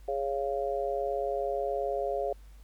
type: harmonic tone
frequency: 138.59 Hz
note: C#3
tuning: in tune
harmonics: 3 / 4 / 5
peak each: -33 / -32 / -33 dBFS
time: 0.08-2.33 s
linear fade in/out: 5 ms
effects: added 50 Hz sine -48 dBFS peak until 2.63 s + pink hiss -64 dBFS RMS until 2.63 s